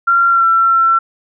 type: tone with pitch glide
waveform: sine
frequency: 1377 to 1349.4 Hz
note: F6 to E6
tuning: -25 to +40 cents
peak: -8 dBFS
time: 0.07-0.99 s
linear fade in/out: 10 ms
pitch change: -35 cents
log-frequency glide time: 0.29-0.47 s
effects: none